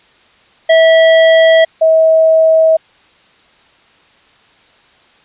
square / sine tone pair in turn, 650 / 642.5 Hz, E5 / E5, -24 / -45 cents, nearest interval unison, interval 21 cents, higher first, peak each -5 dBFS, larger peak neither, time 0.69-1.65 / 1.81-2.77 s, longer neither, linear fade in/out 10 ms, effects white hiss -48 dBFS RMS until 5.24 s + resampled to 8000 Hz

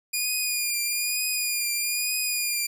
10% pulse tone with vibrato, 2436 Hz, D#7, 37 cents flat, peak -16 dBFS, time 0.13-2.67 s, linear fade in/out 10 ms, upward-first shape triangle, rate 1.1 Hz, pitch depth 43 cents each way, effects none

